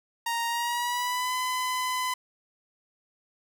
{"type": "tone with pitch glide", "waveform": "sawtooth", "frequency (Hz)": [932.3, 1010.8], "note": ["A#5", "B5"], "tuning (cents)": [0, 40], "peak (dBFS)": -23, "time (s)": [0.26, 2.14], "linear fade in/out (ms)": 5, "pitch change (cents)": 140, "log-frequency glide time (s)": [0.47, 1.34], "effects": []}